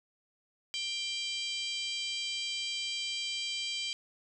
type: harmonic tone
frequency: 788 Hz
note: G5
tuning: 9 cents sharp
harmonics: 3 / 4 / 5 / 6 / 7 / 8 / 9 / 10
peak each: -40 / -36 / -44 / -40 / -50 / -51 / -51 / -47 dBFS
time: 0.74-3.93 s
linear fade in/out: 0 ms
effects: none